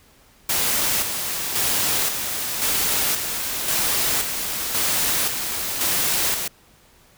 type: noise with tremolo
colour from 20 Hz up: white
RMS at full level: -21 dBFS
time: 0.49-6.48 s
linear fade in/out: 5 ms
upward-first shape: square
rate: 0.94 Hz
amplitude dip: 45%
effects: pink hiss -54 dBFS RMS until 7.17 s